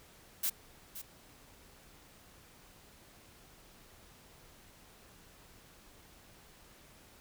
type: noise with echo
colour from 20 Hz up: blue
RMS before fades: -32 dBFS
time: 0.43-0.5 s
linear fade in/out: 10 ms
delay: 520 ms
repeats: 1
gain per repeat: -12 dB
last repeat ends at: 1.02 s
effects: pink hiss -59 dBFS RMS until 7.2 s